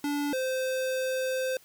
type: tone pair in turn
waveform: square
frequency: 289.3 / 518.8 Hz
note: D4 / C5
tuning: -26 / -15 cents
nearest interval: minor seventh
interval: 1011 cents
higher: second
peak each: -28 / -28 dBFS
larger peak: neither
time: 0.04-0.33 / 0.33-1.57 s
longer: second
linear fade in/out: 2 ms
effects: white hiss -58 dBFS RMS until 1.64 s